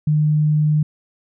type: tone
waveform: sine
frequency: 151.7 Hz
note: D#3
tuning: 44 cents flat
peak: -13 dBFS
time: 0.07-0.83 s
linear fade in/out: 5 ms
effects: none